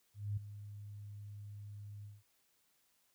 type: tone with ADSR envelope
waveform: sine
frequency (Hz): 102.9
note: G#2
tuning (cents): -16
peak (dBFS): -33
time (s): 0.14-2.23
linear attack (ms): 230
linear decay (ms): 9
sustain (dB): -13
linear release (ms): 190
effects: white hiss -75 dBFS RMS until 3.14 s